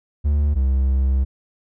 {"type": "tone pair in turn", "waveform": "triangle", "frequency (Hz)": [73, 66.37], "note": ["D2", "C2"], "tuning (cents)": [-10, 25], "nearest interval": "major second", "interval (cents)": 165, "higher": "first", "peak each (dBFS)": -13, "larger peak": "neither", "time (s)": [[0.24, 0.55], [0.55, 1.25]], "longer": "second", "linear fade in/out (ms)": 20, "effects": []}